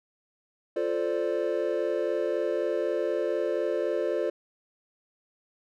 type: chord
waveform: triangle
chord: D minor seventh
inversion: first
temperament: equal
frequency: 349.2 / 440 / 523.3 / 587.3 Hz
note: F4 / A4 / C5 / D5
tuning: 0 / 0 / 0 / 0 cents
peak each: -29 dBFS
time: 0.76-4.3 s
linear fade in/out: 5 ms
effects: none